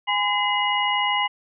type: tone cluster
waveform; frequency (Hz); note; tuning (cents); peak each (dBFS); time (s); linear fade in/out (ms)
sine; 825 / 1013 / 2047 / 2894; G#5 / B5 / C7 / F#7; -12 / +44 / -38 / -39; -25; 0.07-1.28; 20
effects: none